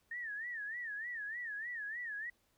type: tone with vibrato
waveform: sine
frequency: 1802 Hz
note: A6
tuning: 41 cents sharp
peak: -39 dBFS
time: 0.11-2.3 s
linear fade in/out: 5 ms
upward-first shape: sine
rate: 3.3 Hz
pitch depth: 150 cents each way
effects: pink hiss -75 dBFS RMS until 2.57 s